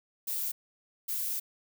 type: noise bursts at uneven times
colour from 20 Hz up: violet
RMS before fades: -33 dBFS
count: 2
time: 0.27-0.52 / 1.08-1.4 s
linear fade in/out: 10 ms
effects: none